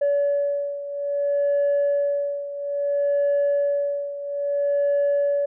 sine beating tone pair, 570 / 570.6 Hz, C#5 / C#5, +48 / +50 cents, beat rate 0.6 Hz, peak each -20 / -24 dBFS, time 0.01-5.46 s, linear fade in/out 10 ms, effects tanh soft clip ceiling -15 dBFS

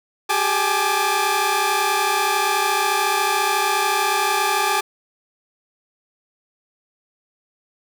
sawtooth tone cluster, 383.3 / 414.1 / 801 / 855 / 1188 Hz, G4 / G#4 / G5 / A5 / D6, -39 / -5 / +37 / -50 / +20 cents, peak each -24 / -25 / -21 / -18 / -19 dBFS, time 0.29-4.81 s, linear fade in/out 10 ms, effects none

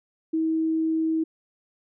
sine tone, 320.8 Hz, E4, 47 cents flat, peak -21 dBFS, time 0.33-1.24 s, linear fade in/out 10 ms, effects none

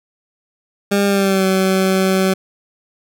20% pulse tone with pitch glide, 200.6 to 189.67 Hz, G3 to F#3, +40 to +43 cents, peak -8 dBFS, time 0.91-2.34 s, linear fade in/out 10 ms, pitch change -97 cents, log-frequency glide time 1.06-1.45 s, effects none

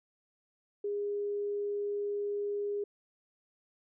sine tone, 408.9 Hz, G#4, 27 cents flat, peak -31 dBFS, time 0.84-2.84 s, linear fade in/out 5 ms, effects none

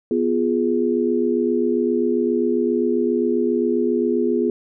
sine chord, F diminished, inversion second, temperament equal with one note detuned, 246.9 / 349.2 / 416.7 Hz, Cb4 / F4 / Ab4, 0 / 0 / +6 cents, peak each -21 dBFS, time 0.11-4.5 s, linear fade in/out 2 ms, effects none

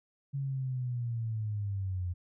sine linear sweep, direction down, 140 to 87.31 Hz, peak -31 dBFS, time 0.33-2.14 s, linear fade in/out 20 ms, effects none

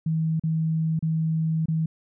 sine tone with dropouts, 160.3 Hz, E3, 48 cents flat, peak -21 dBFS, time 0.06-1.86 s, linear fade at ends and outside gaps 5 ms, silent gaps 0.397-0.436 / 0.992-1.025 / 1.658-1.683 s, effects none

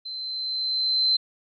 sine tone with level ramp, 4084 Hz, C8, 43 cents flat, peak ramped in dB -32 to -17 dBFS, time 0.05-1.17 s, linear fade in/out 10 ms, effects none

